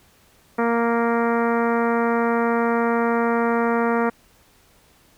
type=harmonic tone; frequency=233.1 Hz; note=A#3; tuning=in tune; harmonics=1 / 2 / 3 / 4 / 5 / 6 / 7 / 8 / 9 / 10; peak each=-22 / -22 / -27 / -27 / -29 / -29 / -38 / -33 / -41 / -41 dBFS; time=0.58-4.1 s; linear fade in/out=10 ms; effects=pink hiss -56 dBFS RMS until 5.17 s